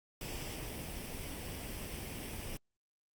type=noise with comb filter; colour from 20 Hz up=pink; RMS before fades=-42 dBFS; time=0.21-2.57 s; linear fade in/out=2 ms; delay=0.37 ms; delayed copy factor=+0.5; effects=Opus 48 kbps